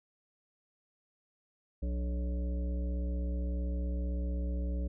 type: harmonic tone with a mistuned harmonic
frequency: 61.74 Hz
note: B1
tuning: in tune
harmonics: 1 / 3 / 5 / 7 / 9 / 10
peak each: -31 / -42 / -45 / -51 / -48 / -61 dBFS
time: 1.82-4.88 s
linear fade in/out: 10 ms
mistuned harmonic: 5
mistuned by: -90 cents
effects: none